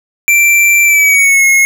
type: tone with pitch glide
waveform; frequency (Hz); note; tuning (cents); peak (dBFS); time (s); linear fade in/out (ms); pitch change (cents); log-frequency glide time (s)
square; 2349 to 2167; D7 to C#7; 0 to -40; -6; 0.28-1.65; 0; -140; 0.84-1.45
effects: none